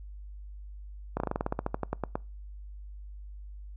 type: slowing click train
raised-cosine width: 1 ms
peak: -15 dBFS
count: 16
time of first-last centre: 1.17-2.155 s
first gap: 31 ms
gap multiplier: 1.1
effects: noise-tail reverb RT60 0.3 s tail -25 dB re dry + added 50 Hz sine -41 dBFS peak until 3.76 s